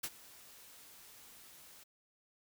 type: noise with ADSR envelope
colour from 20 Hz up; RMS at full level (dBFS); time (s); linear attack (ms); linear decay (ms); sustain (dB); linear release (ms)
white; -37; 0.03-1.84; 11; 48; -20; 12
effects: none